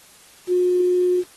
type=tone with quantisation; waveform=sine; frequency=360.2 Hz; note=F#4; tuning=46 cents flat; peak=-15 dBFS; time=0.47-1.24 s; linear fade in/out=50 ms; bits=7; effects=white hiss -49 dBFS RMS until 1.36 s + AAC 32 kbps